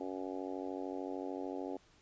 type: harmonic tone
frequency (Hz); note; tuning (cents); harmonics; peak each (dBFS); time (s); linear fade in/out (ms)
93.4; F#2; +17; 3 / 4 / 5 / 6 / 7 / 8 / 9; -42 / -44 / -46 / -48 / -49 / -50 / -51; 0-1.77; 5
effects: pink hiss -66 dBFS RMS until 2.01 s + resampled to 16000 Hz